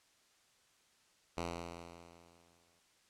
5% pulse tone with exponential decay, 85.3 Hz, F2, 40 cents flat, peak -25 dBFS, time 1.37-2.8 s, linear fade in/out 5 ms, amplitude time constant 310 ms, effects white hiss -70 dBFS RMS until 3.09 s + low-pass 8000 Hz 12 dB/octave

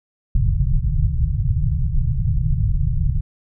pink low-pass noise, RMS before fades -18 dBFS, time 0.35-3.21 s, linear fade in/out 5 ms, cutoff 160 Hz, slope 96 dB/octave, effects none

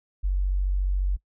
sine tone, 47.11 Hz, F#1, 32 cents sharp, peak -21 dBFS, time 0.23-1.17 s, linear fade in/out 20 ms, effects noise-tail reverb RT60 0.1 s tail -22 dB re dry

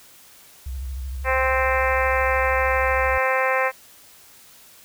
sine tone with vibrato, 65.41 Hz, C2, in tune, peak -27 dBFS, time 0.66-3.18 s, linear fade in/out 5 ms, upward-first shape sine, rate 13 Hz, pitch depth 120 cents each way
harmonic tone, 261.6 Hz, C4, in tune, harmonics 2 / 3 / 4 / 5 / 6 / 7 / 8 / 9 / 10, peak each -23 / -27 / -25 / -30 / -29 / -26 / -28 / -31 / -34 dBFS, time 1.24-3.72 s, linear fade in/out 50 ms
effects white hiss -49 dBFS RMS until 4.84 s

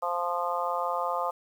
harmonic tone, 174.61 Hz, F3, in tune, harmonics 3 / 4 / 5 / 6 / 7, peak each -33 / -33 / -33 / -33 / -33 dBFS, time 0.02-1.31 s, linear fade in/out 10 ms, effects 9-bit

